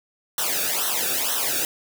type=noise with flanger; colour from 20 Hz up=white; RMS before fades=-24 dBFS; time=0.38-1.65 s; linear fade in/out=2 ms; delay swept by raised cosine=0.42 to 0.99 ms; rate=2.1 Hz; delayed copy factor=-0.9; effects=none